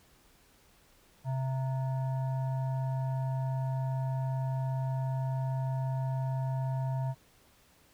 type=tone with frequency modulation; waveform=sine; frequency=131.3 Hz; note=C3; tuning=6 cents sharp; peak=-29 dBFS; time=1.24-7.15 s; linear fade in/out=50 ms; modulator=795 Hz; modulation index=0.42; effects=pink hiss -63 dBFS RMS until 7.93 s